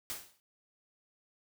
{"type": "noise with exponential decay", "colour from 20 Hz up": "white", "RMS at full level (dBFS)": -36, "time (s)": [0.1, 0.4], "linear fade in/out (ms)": 0, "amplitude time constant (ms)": 64, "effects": []}